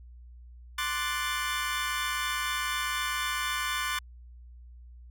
25% pulse chord, D dominant seventh, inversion third, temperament equal, 1046.5 / 1174.7 / 1480 / 1760 Hz, C6 / D6 / F#6 / A6, 0 / 0 / 0 / 0 cents, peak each -31 dBFS, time 0.78-3.99 s, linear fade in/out 5 ms, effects added 60 Hz sine -46 dBFS peak until 5.1 s

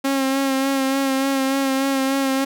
sawtooth tone with vibrato, 270 Hz, C#4, 45 cents flat, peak -14 dBFS, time 0.04-2.45 s, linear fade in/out 10 ms, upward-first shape sine, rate 3.4 Hz, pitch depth 27 cents each way, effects none

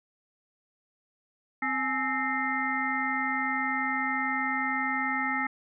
harmonic tone with a mistuned harmonic, 261.6 Hz, C4, in tune, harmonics 1 / 3 / 5 / 7 / 8, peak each -34 / -33 / -33 / -32 / -32 dBFS, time 1.62-5.47 s, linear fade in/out 5 ms, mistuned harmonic 3, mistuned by +120 cents, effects none

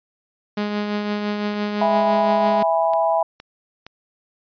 sawtooth tone with tremolo, 207.7 Hz, G#3, in tune, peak -16 dBFS, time 0.57-2.63 s, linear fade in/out 5 ms, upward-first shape triangle, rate 5.9 Hz, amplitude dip 40%
click train, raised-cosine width 0.2 ms, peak -20 dBFS, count 6, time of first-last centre 1.54-3.866 s, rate 2.15 Hz
sine chord, E major, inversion none, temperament equal with one note detuned, 659.3 / 822.5 / 987.8 Hz, E5 / G#5 / B5, 0 / -17 / 0 cents, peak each -18 / -21 / -23 dBFS, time 1.81-3.23 s, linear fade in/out 5 ms
effects resampled to 11025 Hz

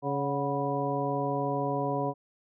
harmonic tone with a mistuned harmonic, 140.2 Hz, C#3, 20 cents sharp, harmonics 1 / 2 / 3 / 4 / 5 / 7, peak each -34 / -34 / -34 / -34 / -34 / -34 dBFS, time 0.02-2.14 s, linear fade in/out 50 ms, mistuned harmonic 5, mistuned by +64 cents, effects none

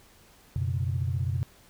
sine chord, F# suspended fourth, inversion none, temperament equal with one note detuned, 90.96 / 123.47 / 138.59 Hz, F#2 / B2 / C#3, -29 / 0 / 0 cents, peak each -28 / -29 / -33 dBFS, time 0.56-1.43 s, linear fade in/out 0 ms, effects tanh soft clip ceiling -17 dBFS + pink hiss -57 dBFS RMS until 1.69 s

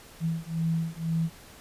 sine beating tone pair, 162.9 / 164.9 Hz, E3 / E3, -20 / +1 cents, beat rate 2 Hz, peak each -29 dBFS, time 0.2-1.3 s, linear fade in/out 50 ms, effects pink hiss -50 dBFS RMS until 1.6 s + resampled to 32000 Hz

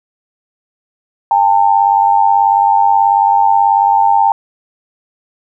sine tone pair together, 803.6 / 902 Hz, G5 / A5, +43 / +43 cents, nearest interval major second, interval 200 cents, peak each -10 dBFS, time 1.31-4.32 s, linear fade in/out 2 ms, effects none

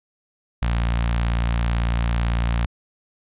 sawtooth tone with notch filter, 58 Hz, A#1, 8 cents flat, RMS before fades -21 dBFS, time 0.62-2.66 s, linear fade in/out 5 ms, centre 380 Hz, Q 0.64, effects resampled to 8000 Hz

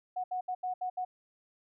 sine tone bursts at uneven times, 734 Hz, F#5, 14 cents flat, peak -31 dBFS, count 6, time 0.16-0.24 / 0.31-0.41 / 0.48-0.55 / 0.63-0.74 / 0.81-0.9 / 0.97-1.05 s, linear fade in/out 10 ms, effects none

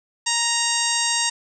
harmonic tone, 934 Hz, A#5, 3 cents sharp, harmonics 1 / 2 / 3 / 4 / 5 / 6 / 7 / 8 / 9, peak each -28 / -28 / -28 / -28 / -28 / -28 / -28 / -28 / -28 dBFS, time 0.26-1.3 s, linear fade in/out 10 ms, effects none

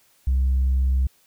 sine tone, 65.41 Hz, C2, in tune, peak -15 dBFS, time 0.27-1.07 s, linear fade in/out 5 ms, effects tanh soft clip ceiling -15 dBFS + white hiss -60 dBFS RMS until 1.26 s

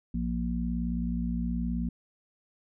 harmonic tone, 59 Hz, A#1, 22 cents sharp, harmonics 1 / 3 / 4, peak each -32 / -32 / -32 dBFS, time 0.14-1.89 s, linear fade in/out 5 ms, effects none

